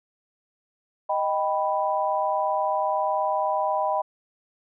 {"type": "chord", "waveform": "sine", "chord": "Eb augmented", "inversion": "none", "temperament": "equal", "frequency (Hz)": [622.3, 784, 987.8], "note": ["Eb5", "G5", "B5"], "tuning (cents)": [0, 0, 0], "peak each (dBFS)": -26, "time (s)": [1.09, 4.02], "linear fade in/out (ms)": 10, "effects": []}